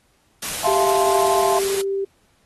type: noise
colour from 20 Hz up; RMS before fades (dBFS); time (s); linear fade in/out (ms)
white; -27; 0.42-1.82; 10
type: chord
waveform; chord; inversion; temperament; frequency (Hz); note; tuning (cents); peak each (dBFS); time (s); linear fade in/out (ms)
sine; F major seventh; third; equal with one note detuned; 659.3 / 698.5 / 868.4 / 1046.5; E5 / F5 / A5 / C6; 0 / 0 / -23 / 0; -23 / -22 / -25 / -25; 0.64-1.59; 5
type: tone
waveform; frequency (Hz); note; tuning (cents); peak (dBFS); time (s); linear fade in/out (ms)
sine; 392; G4; 0; -20; 0.67-2.05; 10
effects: pink hiss -62 dBFS RMS until 2.45 s + AAC 32 kbps